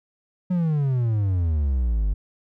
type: exponential sweep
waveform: triangle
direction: down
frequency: 185 to 47.48 Hz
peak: -17 dBFS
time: 0.5-2.14 s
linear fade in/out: 10 ms
effects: none